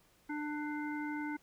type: harmonic tone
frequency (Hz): 298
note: D4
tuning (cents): +25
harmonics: 1 / 3 / 5 / 7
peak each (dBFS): -37 / -44 / -45 / -47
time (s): 0.29-1.37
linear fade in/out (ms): 10
effects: pink hiss -68 dBFS RMS until 1.42 s